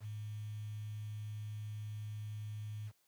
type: tone with quantisation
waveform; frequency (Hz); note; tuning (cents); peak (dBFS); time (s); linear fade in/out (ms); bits
sine; 106.2; G#2; +39; -40; 0-2.92; 50; 10
effects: white hiss -75 dBFS RMS until 3.07 s + high-pass 60 Hz 12 dB/octave